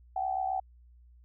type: tone with amplitude modulation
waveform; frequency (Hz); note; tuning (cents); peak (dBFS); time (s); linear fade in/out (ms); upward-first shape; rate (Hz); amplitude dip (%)
sine; 760; F#5; +46; -25; 0.16-0.6; 5; sine; 67.6; 75
effects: added 60 Hz sine -54 dBFS peak until 1.24 s